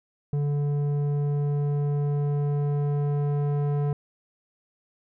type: tone with low-pass filter sweep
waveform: square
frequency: 144.8 Hz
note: D3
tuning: 24 cents flat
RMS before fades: -25 dBFS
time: 0.33-3.93 s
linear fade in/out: 2 ms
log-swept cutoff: 400 to 730 Hz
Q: 0.71
effects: none